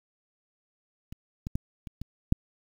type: clicks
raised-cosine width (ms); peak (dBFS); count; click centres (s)
5; -28 / -21 / -16 / -27 / -24 / -8; 6; 1.125 / 1.469 / 1.555 / 1.872 / 2.016 / 2.324
effects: 8-bit